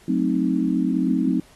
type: chord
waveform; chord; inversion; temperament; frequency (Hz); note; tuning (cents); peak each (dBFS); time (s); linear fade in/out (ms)
sine; F# diminished seventh; none; equal; 185 / 220 / 261.6 / 311.1; F#3 / A3 / C4 / Eb4; 0 / 0 / 0 / 0; -24 / -26 / -22 / -24; 0.08-1.4; 5
effects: pink hiss -53 dBFS RMS until 1.55 s + AAC 32 kbps